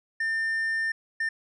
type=tone bursts at uneven times; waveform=triangle; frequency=1800 Hz; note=A6; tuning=39 cents sharp; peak=-23 dBFS; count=2; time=0.2-0.92 / 1.2-1.29 s; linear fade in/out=5 ms; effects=resampled to 24000 Hz